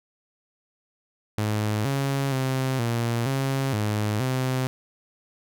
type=tone with pitch steps; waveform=sawtooth; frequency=106.5 / 137.6 / 131.6 / 117.2 / 135.3 / 105.8 / 129.5 Hz; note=G#2 / C#3 / C3 / A#2 / C#3 / G#2 / C3; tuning=+44 / -12 / +10 / +10 / -42 / +33 / -17 cents; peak=-19 dBFS; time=1.38-4.67 s; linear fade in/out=0 ms; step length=470 ms; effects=none